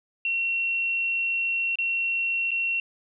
sine tone with dropouts, 2727 Hz, F7, 42 cents flat, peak -23 dBFS, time 0.25-2.8 s, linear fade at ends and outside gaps 2 ms, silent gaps 1.756-1.786 / 2.508-2.515 s, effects none

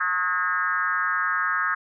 sine tone with frequency modulation, 1448 Hz, F#6, 38 cents flat, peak -21 dBFS, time 0-1.75 s, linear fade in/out 10 ms, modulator 181 Hz, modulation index 1.8, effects none

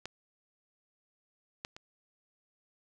clicks, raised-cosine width 0.2 ms, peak -21 / -20 / -29 dBFS, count 3, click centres 0.056 / 1.649 / 1.765 s, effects none

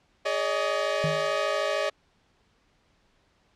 sawtooth chord, Ab suspended fourth, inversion none, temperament equal with one note detuned, 415.3 / 569 / 622.3 Hz, Ab4 / Db5 / Eb5, 0 / +45 / 0 cents, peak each -30 / -24 / -24 dBFS, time 0.25-1.9 s, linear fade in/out 10 ms
triangle tone with exponential decay, 155.9 Hz, D#3, 4 cents sharp, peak -21 dBFS, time 1.04-1.38 s, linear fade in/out 0 ms, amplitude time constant 72 ms
effects pink hiss -66 dBFS RMS until 3.55 s + low-pass 5000 Hz 12 dB/octave

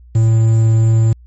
triangle tone with quantisation, 112.3 Hz, A2, 36 cents sharp, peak -6 dBFS, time 0.15-1.13 s, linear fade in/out 5 ms, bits 6, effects added 60 Hz sine -38 dBFS peak until 1.26 s + MP3 32 kbps

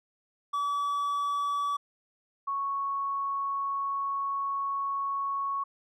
triangle / sine tone pair in turn, 1146 / 1107.6 Hz, D6 / C#6, -43 / -2 cents, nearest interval minor second, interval 59 cents, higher first, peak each -25 / -28 dBFS, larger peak first, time 0.53-1.77 / 2.47-5.64 s, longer second, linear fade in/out 10 ms, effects none

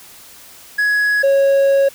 triangle tone pair in turn, 1676 / 550.8 Hz, G#6 / C#5, +15 / -11 cents, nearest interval octave + perfect fifth, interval 1926 cents, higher first, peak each -11 / -8 dBFS, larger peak second, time 0.78-1.23 / 1.23-1.89 s, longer second, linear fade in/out 10 ms, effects white hiss -41 dBFS RMS until 1.94 s

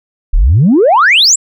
sine exponential sweep, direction up, 30.87 to 8000 Hz, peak -3 dBFS, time 0.33-1.36 s, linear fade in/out 10 ms, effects tanh soft clip ceiling -1 dBFS

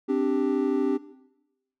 triangle chord, C suspended second, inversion none, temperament just, 261.6 / 294.3 / 392.4 Hz, C4 / D4 / G4, 0 / +4 / +2 cents, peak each -24 dBFS, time 0.08-0.98 s, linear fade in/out 20 ms, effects noise-tail reverb RT60 0.9 s tail -17 dB re dry

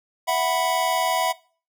square chord, E suspended second, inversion none, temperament equal, 659.3 / 740 / 987.8 Hz, E5 / F#5 / B5, 0 / 0 / 0 cents, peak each -25 dBFS, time 0.27-1.33 s, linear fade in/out 20 ms, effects noise-tail reverb RT60 0.4 s tail -21 dB re dry

